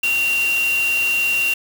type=tone in noise; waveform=sine; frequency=2759 Hz; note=F7; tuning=22 cents flat; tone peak=-16 dBFS; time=0.03-1.54 s; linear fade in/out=5 ms; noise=white; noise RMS=-29 dBFS; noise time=0.03-1.54 s; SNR=+10 dB; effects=none